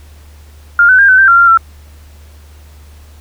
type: tone with pitch steps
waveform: sine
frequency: 1405 / 1511 / 1604 / 1517 / 1569 / 1379 / 1387 / 1347 Hz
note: F6 / F#6 / G6 / F#6 / G6 / F6 / F6 / E6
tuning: +10 / +36 / +39 / +43 / +1 / -22 / -12 / +37 cents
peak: -3 dBFS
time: 0.79-1.574 s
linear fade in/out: 2 ms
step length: 98 ms
effects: added 74 Hz sine -35 dBFS peak until 3.2 s + pink hiss -46 dBFS RMS until 3.2 s